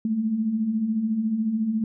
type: beating tone pair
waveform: sine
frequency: 207.7 / 221.7 Hz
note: G#3 / A3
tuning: 0 / +13 cents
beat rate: 14 Hz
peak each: -31 / -22 dBFS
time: 0.05-1.84 s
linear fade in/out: 2 ms
effects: none